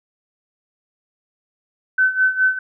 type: tone with tremolo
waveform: sine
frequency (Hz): 1521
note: F#6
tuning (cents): +47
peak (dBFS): -11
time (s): 1.98-2.59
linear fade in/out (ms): 5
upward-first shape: sine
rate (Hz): 4.8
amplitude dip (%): 80
effects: none